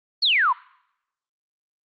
sine exponential sweep, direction down, 4600 to 932.3 Hz, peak -16 dBFS, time 0.22-0.53 s, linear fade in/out 10 ms, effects noise-tail reverb RT60 0.8 s tail -24 dB re dry + Opus 24 kbps

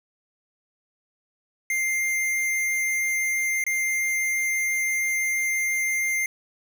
square tone with dropouts, 2101 Hz, C7, 7 cents sharp, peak -23 dBFS, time 1.7-6.26 s, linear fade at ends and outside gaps 2 ms, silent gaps 3.64-3.665 s, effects none

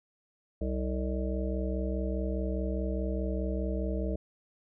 harmonic tone with a mistuned harmonic, 64.2 Hz, C2, 32 cents flat, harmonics 1 / 3 / 5 / 7 / 9 / 10, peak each -31 / -36 / -38 / -39 / -41 / -41 dBFS, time 0.61-4.16 s, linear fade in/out 5 ms, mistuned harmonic 10, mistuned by -53 cents, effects none

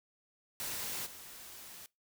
white noise with level steps, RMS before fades -39 / -50 dBFS, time 0.6-1.86 s, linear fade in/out 0 ms, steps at 1.05 s, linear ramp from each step 20 ms, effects noise-tail reverb RT60 0.2 s tail -22 dB re dry

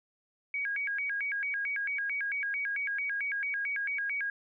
sine tone with vibrato, 1921 Hz, B6, 48 cents flat, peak -30 dBFS, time 0.54-4.3 s, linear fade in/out 2 ms, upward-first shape square, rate 4.5 Hz, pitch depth 280 cents each way, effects none

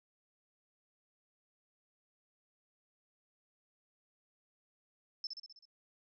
sine tone with echo, 5274 Hz, E8, in tune, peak -36 dBFS, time 5.24-5.27 s, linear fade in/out 2 ms, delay 64 ms, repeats 6, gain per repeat -4 dB, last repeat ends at 5.654 s, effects none

